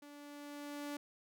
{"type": "tone with level ramp", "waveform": "sawtooth", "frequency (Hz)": 290, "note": "D4", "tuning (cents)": -22, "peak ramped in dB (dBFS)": [-49, -36], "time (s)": [0.02, 0.97], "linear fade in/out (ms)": 5, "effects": []}